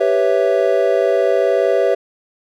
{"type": "chord", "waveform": "triangle", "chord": "C# half-diminished seventh", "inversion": "second", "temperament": "equal", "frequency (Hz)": [392, 493.9, 554.4, 659.3], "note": ["G4", "B4", "C#5", "E5"], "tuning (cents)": [0, 0, 0, 0], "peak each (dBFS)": -16, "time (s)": [0, 1.95], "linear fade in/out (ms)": 10, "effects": []}